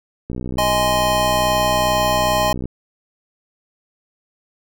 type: click train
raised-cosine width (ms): 3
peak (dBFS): -14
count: 148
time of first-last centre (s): 0.3-2.656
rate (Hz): 62.4
type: chord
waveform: square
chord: Ab major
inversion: second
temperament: just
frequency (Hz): 623 / 830.6 / 1038.3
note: Eb5 / Ab5 / C6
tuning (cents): +2 / 0 / -14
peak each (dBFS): -20 / -21 / -22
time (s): 0.58-2.53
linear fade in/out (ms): 5
effects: none